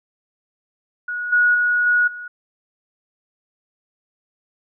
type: tone with level steps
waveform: sine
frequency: 1456 Hz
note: F#6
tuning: 28 cents flat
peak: -23 / -12 / -15 / -13 / -30 dBFS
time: 1.08-2.28 s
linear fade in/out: 5 ms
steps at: 1.32 / 1.54 / 1.86 / 2.07 s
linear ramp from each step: 10 ms
effects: none